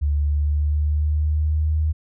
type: tone with pitch glide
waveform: sine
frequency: 72.8 to 77.58 Hz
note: D2 to D#2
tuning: -15 to -4 cents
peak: -17 dBFS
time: 0.01-1.93 s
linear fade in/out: 20 ms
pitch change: +111 cents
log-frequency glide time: 0.15-1.78 s
effects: none